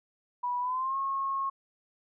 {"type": "tone with pitch glide", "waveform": "sine", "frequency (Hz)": [980, 1087.4], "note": ["B5", "C#6"], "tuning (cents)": [-14, -34], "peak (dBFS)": -28, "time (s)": [0.43, 1.5], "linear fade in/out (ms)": 10, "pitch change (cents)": 180, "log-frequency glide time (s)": [0.6, 0.97], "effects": []}